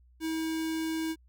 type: tone with notch filter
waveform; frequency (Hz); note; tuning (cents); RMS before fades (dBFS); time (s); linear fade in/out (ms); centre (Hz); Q
square; 321.1; E4; -45; -32; 0.2-1.16; 50; 790; 1.4
effects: added 61 Hz sine -57 dBFS peak until 1.28 s